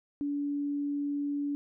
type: tone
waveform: sine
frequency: 287 Hz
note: D4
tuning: 40 cents flat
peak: -29 dBFS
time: 0.21-1.55 s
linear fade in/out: 0 ms
effects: none